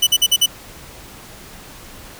sawtooth tone bursts, 2977 Hz, F#7, 10 cents sharp, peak -7 dBFS, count 5, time 0.02-0.462 s, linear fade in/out 10 ms, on 50 ms, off 48 ms, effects pink hiss -39 dBFS RMS until 2.19 s

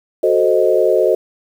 sine chord, F# diminished seventh, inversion none, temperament equal, 370 / 440 / 523.3 / 622.3 Hz, F#4 / A4 / C5 / Eb5, 0 / 0 / 0 / 0 cents, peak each -16 dBFS, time 0.23-1.15 s, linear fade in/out 5 ms, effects 7-bit

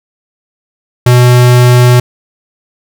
square tone, 123.47 Hz, B2, in tune, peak -3 dBFS, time 1.06-2 s, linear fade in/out 5 ms, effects none

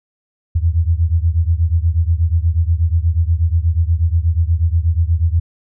sine beating tone pair, 80.2 / 88.5 Hz, E2 / F2, -47 / +23 cents, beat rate 8.3 Hz, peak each -14 / -16 dBFS, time 0.55-5.4 s, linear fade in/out 10 ms, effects none

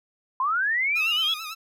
sine linear sweep, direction up, 1000 to 3400 Hz, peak -21 dBFS, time 0.4-1.34 s, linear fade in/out 2 ms
15% pulse tone with vibrato, 1273 Hz, D#6, 39 cents sharp, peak -26 dBFS, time 0.95-1.55 s, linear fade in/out 20 ms, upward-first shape sine, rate 9 Hz, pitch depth 79 cents each way
effects none

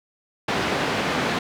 pink band-pass noise, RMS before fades -24 dBFS, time 0.48-1.39 s, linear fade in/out 5 ms, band 180 to 3300 Hz, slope 12 dB/octave, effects none

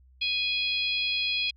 harmonic tone with a mistuned harmonic, 830.6 Hz, G#5, in tune, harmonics 3 / 4 / 5 / 6, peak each -29 / -29 / -32 / -39 dBFS, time 0.21-1.51 s, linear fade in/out 10 ms, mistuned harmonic 6, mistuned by -28 cents, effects added 64 Hz sine -54 dBFS peak until 1.56 s + AAC 48 kbps

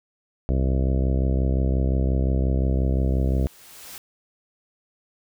harmonic tone, 65.7 Hz, C2, 8 cents sharp, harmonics 1 / 2 / 3 / 4 / 5 / 6 / 7 / 8 / 9 / 10, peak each -20 / -26 / -30 / -32 / -34 / -36 / -37 / -38 / -39 / -40 dBFS, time 0.49-3.47 s, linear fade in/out 0 ms
white noise with exponential growth, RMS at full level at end -38 dBFS, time 2.6-3.98 s, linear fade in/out 1 ms, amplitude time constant 300 ms
effects none

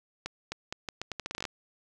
accelerating click train, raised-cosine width 0.2 ms, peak -17 dBFS, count 15, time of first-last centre 0.26-1.452 s, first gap 260 ms, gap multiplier 0.79, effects none

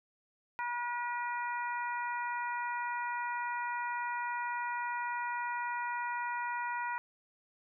harmonic tone, 481.8 Hz, B4, 43 cents flat, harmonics 2 / 3 / 4 / 5, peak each -35 / -40 / -42 / -46 dBFS, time 0.59-6.98 s, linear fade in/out 0 ms, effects none

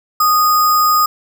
sine tone with sample-and-hold, 1236 Hz, D#6, 12 cents flat, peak -9 dBFS, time 0.2-1.06 s, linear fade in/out 5 ms, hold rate 6300 Hz, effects none

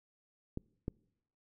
clicks, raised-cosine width 3 ms, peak -24 / -23 dBFS, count 2, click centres 0.574 / 0.881 s, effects noise-tail reverb RT60 0.8 s tail -26 dB re dry

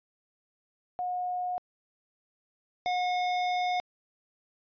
sine / square tone pair in turn, 723 / 723 Hz, F#5 / F#5, -40 / -40 cents, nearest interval unison, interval 0 cents, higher neither, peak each -29 / -27 dBFS, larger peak second, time 0.99-1.58 / 2.86-3.8 s, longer second, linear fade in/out 0 ms, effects resampled to 11025 Hz

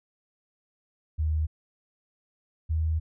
sine tone pair in turn, 77.78 / 79.6 Hz, D#2 / D#2, 0 / +40 cents, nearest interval unison, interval 40 cents, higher second, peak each -23 dBFS, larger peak neither, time 1.18-1.47 / 2.69-3 s, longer second, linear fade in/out 20 ms, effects none

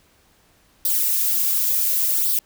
violet noise with flanger, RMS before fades -20 dBFS, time 0.85-2.39 s, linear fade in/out 2 ms, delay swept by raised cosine 0.21 to 5.51 ms, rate 0.69 Hz, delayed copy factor +0.6, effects pink hiss -58 dBFS RMS until 2.45 s

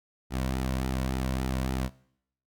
sawtooth tone with flanger, 65 Hz, C2, 11 cents flat, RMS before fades -30 dBFS, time 0.3-1.9 s, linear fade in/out 50 ms, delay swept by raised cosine 1.8 to 2.47 ms, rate 3.5 Hz, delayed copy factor -0.5, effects noise-tail reverb RT60 0.7 s tail -21 dB re dry

